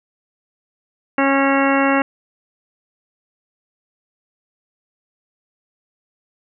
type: harmonic tone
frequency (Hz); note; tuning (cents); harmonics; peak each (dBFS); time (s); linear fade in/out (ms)
274.2; C#4; -19; 1 / 2 / 3 / 4 / 5 / 6 / 7 / 8 / 10; -17 / -20 / -22 / -23 / -24 / -25 / -25 / -26 / -27; 1.18-2.02; 2
effects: none